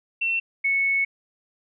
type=tone pair in turn; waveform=sine; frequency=2703 / 2207 Hz; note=E7 / C#7; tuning=+43 / -8 cents; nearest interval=major third; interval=351 cents; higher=first; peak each=-21 / -19 dBFS; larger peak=second; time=0.21-0.4 / 0.64-1.05 s; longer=second; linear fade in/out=10 ms; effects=none